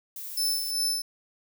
violet noise, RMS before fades -38 dBFS, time 0.16-0.71 s, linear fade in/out 2 ms
sawtooth tone with tremolo, 5274 Hz, E8, in tune, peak -21 dBFS, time 0.37-1.02 s, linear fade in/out 5 ms, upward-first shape sine, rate 2.6 Hz, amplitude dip 55%
effects none

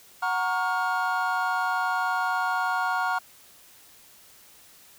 triangle chord, Gb major seventh, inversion none, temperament equal with one note detuned, 740 / 932.3 / 1108.7 / 1417.2 Hz, Gb5 / Bb5 / Db6 / F6, 0 / 0 / 0 / +25 cents, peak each -27 / -28 / -29 / -26 dBFS, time 0.22-3.19 s, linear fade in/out 10 ms, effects white hiss -53 dBFS RMS until 4.98 s

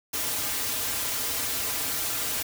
white noise with comb filter, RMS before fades -29 dBFS, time 0.13-2.43 s, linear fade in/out 10 ms, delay 5.4 ms, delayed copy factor -0.85, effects none

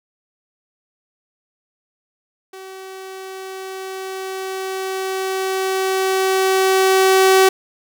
sawtooth tone with level ramp, 380.6 Hz, F#4, 49 cents sharp, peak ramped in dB -30 to -5 dBFS, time 2.53-7.49 s, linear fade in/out 5 ms, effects none

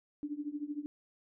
sine tone with tremolo, 293.7 Hz, D4, in tune, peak -32 dBFS, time 0.23-0.86 s, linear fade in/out 0 ms, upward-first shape triangle, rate 13 Hz, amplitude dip 95%, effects none

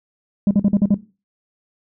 sine tone bursts, 202.3 Hz, G#3, 45 cents flat, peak -8 dBFS, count 6, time 0.47-0.944 s, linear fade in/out 2 ms, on 39 ms, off 48 ms, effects noise-tail reverb RT60 0.3 s tail -18 dB re dry + tanh soft clip ceiling -10 dBFS

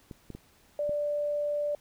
clicks, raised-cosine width 3 ms, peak -28 dBFS, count 4, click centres 0.112 / 0.303 / 0.35 / 0.894 s
sine tone, 587.3 Hz, D5, in tune, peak -27 dBFS, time 0.79-1.75 s, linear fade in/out 2 ms
effects pink hiss -62 dBFS RMS until 1.8 s

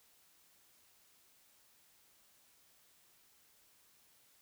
silence, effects white hiss -68 dBFS RMS until 4.41 s

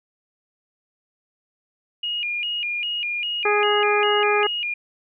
sine tone with vibrato, 2637 Hz, E7, in tune, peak -23 dBFS, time 2.03-4.74 s, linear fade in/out 5 ms, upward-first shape square, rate 2.5 Hz, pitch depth 150 cents each way
harmonic tone, 415.3 Hz, G#4, in tune, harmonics 1 / 2 / 3 / 4 / 5, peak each -20 / -24 / -24 / -27 / -29 dBFS, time 3.45-4.47 s, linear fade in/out 5 ms
effects none

